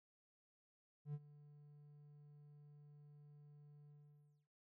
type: tone with ADSR envelope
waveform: triangle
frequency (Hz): 146.83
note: D3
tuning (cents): 0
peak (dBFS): -39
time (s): 1.05-4.48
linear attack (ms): 89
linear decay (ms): 46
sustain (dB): -19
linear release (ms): 580
effects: none